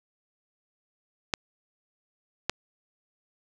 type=clicks; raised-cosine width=0.2 ms; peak=-7 dBFS; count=2; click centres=1.338 / 2.496 s; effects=none